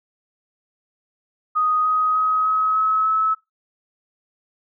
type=tone with pitch steps; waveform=sine; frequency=1246 / 1256.1 / 1266.3 / 1276.6 / 1287 / 1297.4 Hz; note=D#6 / D#6 / D#6 / D#6 / E6 / E6; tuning=+2 / +16 / +30 / +44 / -42 / -28 cents; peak=-16 dBFS; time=1.55-3.35 s; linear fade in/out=20 ms; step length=300 ms; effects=noise-tail reverb RT60 0.2 s tail -21 dB re dry